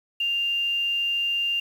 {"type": "tone with quantisation", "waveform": "sine", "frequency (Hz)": 2794, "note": "F7", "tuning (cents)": 0, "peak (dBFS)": -22, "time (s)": [0.2, 1.6], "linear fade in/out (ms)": 5, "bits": 8, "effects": []}